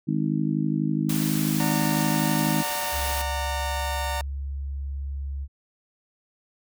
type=harmonic tone; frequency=52.1 Hz; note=G#1; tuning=6 cents sharp; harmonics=3 / 4 / 5 / 6; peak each=-26 / -27 / -28 / -29 dBFS; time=0.07-2.63 s; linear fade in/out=20 ms
type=noise; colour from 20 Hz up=white; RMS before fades=-32 dBFS; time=1.09-3.22 s; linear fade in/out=5 ms
type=chord; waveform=sawtooth; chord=D augmented; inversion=none; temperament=just; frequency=587.3 / 734.2 / 917.7 Hz; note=D5 / F#5 / A#5; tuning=0 / -14 / -27 cents; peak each=-30 / -31 / -26 dBFS; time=1.6-4.21 s; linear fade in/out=0 ms
type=tone; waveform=sine; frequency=69.3 Hz; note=C#2; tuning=in tune; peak=-28 dBFS; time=2.91-5.48 s; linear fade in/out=50 ms
effects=none